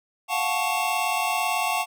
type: tone cluster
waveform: square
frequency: 705 / 743 / 871 / 1109 / 2715 Hz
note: F5 / F#5 / A5 / C#6 / F7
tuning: +16 / +7 / -18 / 0 / -50 cents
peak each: -30 dBFS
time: 0.28-1.86 s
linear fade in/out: 50 ms
effects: none